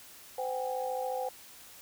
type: tone cluster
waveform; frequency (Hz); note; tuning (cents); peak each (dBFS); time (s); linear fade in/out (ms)
sine; 512 / 756 / 810; C5 / F#5 / G#5; -38 / +37 / -43; -34 / -37 / -37; 0.38-1.29; 5
effects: white hiss -52 dBFS RMS until 1.81 s